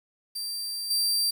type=tone with level steps; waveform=sawtooth; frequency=4699 Hz; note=D8; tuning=in tune; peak=-28 / -20 dBFS; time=0.35-1.31 s; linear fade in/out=10 ms; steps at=0.9 s; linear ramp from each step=10 ms; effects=9-bit